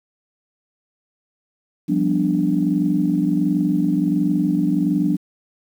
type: chord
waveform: sine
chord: G dominant seventh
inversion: third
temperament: equal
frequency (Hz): 174.61 / 196 / 246.9 / 293.7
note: F3 / G3 / B3 / D4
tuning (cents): 0 / 0 / 0 / 0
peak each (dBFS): -21 / -22 / -24 / -19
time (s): 1.88-5.17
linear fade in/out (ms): 20
effects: tanh soft clip ceiling -5 dBFS + 8-bit